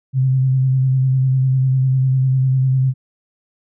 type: tone with vibrato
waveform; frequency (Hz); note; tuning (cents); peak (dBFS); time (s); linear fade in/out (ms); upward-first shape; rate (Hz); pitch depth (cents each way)
sine; 131.2; C3; +5; -12; 0.13-2.94; 50; square; 10; 21
effects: none